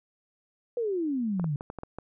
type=exponential sweep; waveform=sine; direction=down; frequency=494.5 to 138.59 Hz; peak=-26 dBFS; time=0.77-1.56 s; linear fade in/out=2 ms
type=clicks; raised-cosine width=1 ms; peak=-23 dBFS; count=7; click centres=1.397 / 1.443 / 1.609 / 1.701 / 1.787 / 1.834 / 1.986 s
effects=none